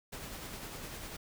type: noise with tremolo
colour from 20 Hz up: pink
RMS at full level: -43 dBFS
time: 0.12-1.17 s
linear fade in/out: 10 ms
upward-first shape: sine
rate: 10 Hz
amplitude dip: 30%
effects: none